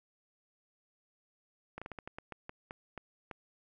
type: slowing click train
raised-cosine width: 0.5 ms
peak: -27 dBFS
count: 12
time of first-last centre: 1.78-3.312 s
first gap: 36 ms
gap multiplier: 1.25
effects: none